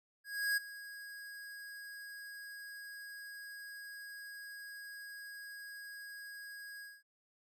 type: tone with ADSR envelope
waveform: square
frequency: 1648 Hz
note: G#6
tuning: 14 cents flat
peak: -30 dBFS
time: 0.24-7.03 s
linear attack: 330 ms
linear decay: 15 ms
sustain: -17 dB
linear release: 210 ms
effects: none